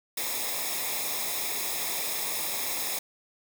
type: noise with comb filter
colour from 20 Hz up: white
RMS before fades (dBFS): -31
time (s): 0.17-2.99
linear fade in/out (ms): 5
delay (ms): 0.67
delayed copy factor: -0.7
effects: none